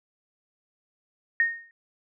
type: tone with exponential decay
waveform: sine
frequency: 1849 Hz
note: A#6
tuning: 15 cents flat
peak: -16 dBFS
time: 1.4-1.71 s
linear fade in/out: 1 ms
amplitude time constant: 66 ms
effects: none